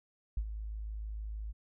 sine tone with ADSR envelope, 53.2 Hz, G#1, 42 cents sharp, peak -28 dBFS, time 0.37-1.53 s, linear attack 4 ms, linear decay 63 ms, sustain -9 dB, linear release 27 ms, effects none

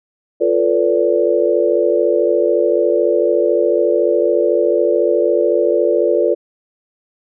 sine chord, B half-diminished seventh, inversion second, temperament equal with one note detuned, 349.2 / 440 / 493.9 / 577.9 Hz, F4 / A4 / B4 / D5, 0 / 0 / 0 / -28 cents, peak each -17 dBFS, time 0.4-6.35 s, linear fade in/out 20 ms, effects none

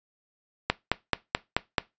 click train, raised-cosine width 0.3 ms, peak -5 dBFS, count 6, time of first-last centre 0.7-1.782 s, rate 4.62 Hz, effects noise-tail reverb RT60 0.2 s tail -19 dB re dry + resampled to 16000 Hz

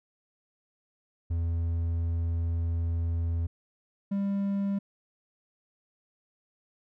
triangle tone pair in turn, 83.8 / 198.68 Hz, E2 / G3, +29 / +24 cents, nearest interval octave + minor third, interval 1495 cents, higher second, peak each -24 dBFS, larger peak neither, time 1.3-3.47 / 4.11-4.79 s, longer first, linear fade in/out 10 ms, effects none

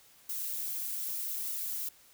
violet noise with flanger, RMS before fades -36 dBFS, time 0.29-1.89 s, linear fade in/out 5 ms, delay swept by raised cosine 1.2 to 5.7 ms, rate 0.82 Hz, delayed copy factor -0.5, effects white hiss -60 dBFS RMS until 2.13 s

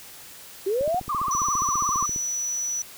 sine linear sweep, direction up, 364.8 to 761 Hz, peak -21 dBFS, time 0.66-1 s, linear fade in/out 10 ms
click train, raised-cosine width 3 ms, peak -24 dBFS, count 21, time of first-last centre 0.81-2.161 s, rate 14.8 Hz
sine tone with vibrato, 1130 Hz, C#6, 33 cents sharp, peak -23 dBFS, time 1.09-2.06 s, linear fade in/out 5 ms, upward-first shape triangle, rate 17 Hz, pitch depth 170 cents each way
sine tone, 5920 Hz, F#8, in tune, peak -25 dBFS, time 1.31-2.82 s, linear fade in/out 2 ms
effects white hiss -44 dBFS RMS until 2.97 s

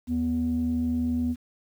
sine tone pair together, 78.9 / 245.1 Hz, D#2 / B3, +25 / -13 cents, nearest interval octave + minor sixth, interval 1962 cents, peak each -30 / -23 dBFS, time 0.07-1.36 s, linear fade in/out 50 ms, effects tanh soft clip ceiling -18 dBFS + 9-bit

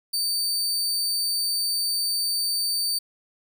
sawtooth tone, 4594 Hz, D8, 39 cents flat, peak -20 dBFS, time 0.13-2.99 s, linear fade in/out 10 ms, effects none

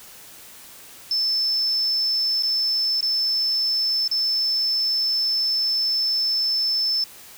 sine tone with dropouts, 5274 Hz, E8, in tune, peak -19 dBFS, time 1.11-7.04 s, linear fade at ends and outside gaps 2 ms, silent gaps 2.425-2.432 / 3.008-3.027 / 4.078-4.113 s, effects white hiss -44 dBFS RMS until 7.37 s

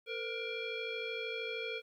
sine tone with frequency modulation, 1406 Hz, F6, 11 cents sharp, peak -36 dBFS, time 0.06-1.82 s, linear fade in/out 50 ms, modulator 955 Hz, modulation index 2, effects 12-bit

